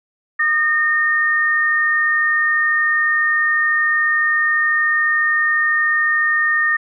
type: tone pair together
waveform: sine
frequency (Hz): 1223.4 / 1833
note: D#6 / A#6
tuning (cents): -30 / -30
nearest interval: perfect fifth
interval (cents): 700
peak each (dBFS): -22 / -14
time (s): 0.39-6.77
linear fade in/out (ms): 10
effects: none